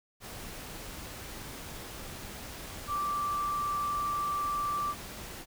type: tone in noise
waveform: sine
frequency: 1170 Hz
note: D6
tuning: 7 cents flat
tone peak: -29 dBFS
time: 2.87-4.95 s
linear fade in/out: 50 ms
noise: pink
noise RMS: -43 dBFS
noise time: 0.2-5.46 s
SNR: +11 dB
effects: none